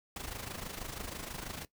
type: noise with amplitude modulation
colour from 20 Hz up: pink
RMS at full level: -39 dBFS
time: 0.16-1.65 s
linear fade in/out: 2 ms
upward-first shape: sine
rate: 26.2 Hz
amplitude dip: 70%
effects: noise-tail reverb RT60 0.1 s tail -18 dB re dry